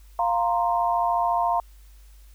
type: chord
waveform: sine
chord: F suspended fourth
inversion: none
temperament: equal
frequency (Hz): 698.5 / 932.3 / 1046.5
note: F5 / Bb5 / C6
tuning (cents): 0 / 0 / 0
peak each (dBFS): -23 / -24 / -27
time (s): 0.19-1.6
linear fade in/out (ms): 2
effects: added 50 Hz sine -46 dBFS peak until 2.34 s + white hiss -60 dBFS RMS until 2.34 s